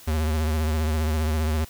square tone with vibrato, 77.78 Hz, D#2, in tune, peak -22 dBFS, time 0.07-1.65 s, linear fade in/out 10 ms, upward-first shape sine, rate 15 Hz, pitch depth 57 cents each way, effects white hiss -47 dBFS RMS until 1.69 s

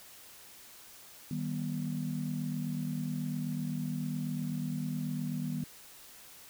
sine chord, Eb augmented, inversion none, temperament just, 155.56 / 194.45 / 243.1 Hz, Eb3 / G3 / B3, 0 / -14 / -27 cents, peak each -35 / -38 / -36 dBFS, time 1.31-5.64 s, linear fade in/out 2 ms, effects tanh soft clip ceiling -23 dBFS + white hiss -53 dBFS RMS until 6.49 s

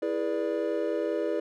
triangle chord, E dominant seventh, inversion none, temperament equal with one note detuned, 329.6 / 415.3 / 485.4 / 587.3 Hz, E4 / G#4 / B4 / D5, 0 / 0 / -30 / 0 cents, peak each -30 dBFS, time 0.02-1.4 s, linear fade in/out 5 ms, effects none

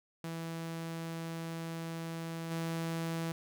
sawtooth tone with level steps, 164.81 Hz, E3, in tune, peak -34 / -30 dBFS, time 0.24-3.32 s, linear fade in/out 2 ms, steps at 2.5 s, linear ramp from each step 20 ms, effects none

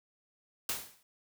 white noise with exponential decay, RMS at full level -31 dBFS, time 0.69-1.03 s, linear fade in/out 2 ms, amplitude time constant 72 ms, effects none

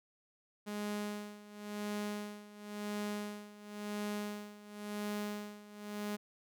sawtooth tone with tremolo, 207.7 Hz, G#3, in tune, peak -32 dBFS, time 0.66-6.17 s, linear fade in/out 20 ms, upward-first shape sine, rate 0.95 Hz, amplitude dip 85%, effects none

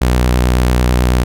sawtooth tone with vibrato, 61.7 Hz, B1, 1 cent flat, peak -6 dBFS, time 0.01-1.24 s, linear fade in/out 10 ms, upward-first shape triangle, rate 9.1 Hz, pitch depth 31 cents each way, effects none

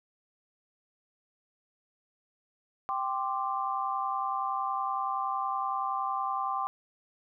sine chord, G suspended fourth, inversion none, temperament just, 784 / 1045.3 / 1176 Hz, G5 / C6 / D6, 0 / -2 / +2 cents, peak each -33 dBFS, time 2.89-6.67 s, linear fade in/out 0 ms, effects none

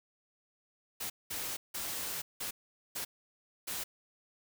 white noise bursts at uneven times, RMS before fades -38 dBFS, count 6, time 1-1.1 / 1.3-1.57 / 1.74-2.22 / 2.4-2.51 / 2.95-3.05 / 3.67-3.84 s, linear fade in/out 10 ms, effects none

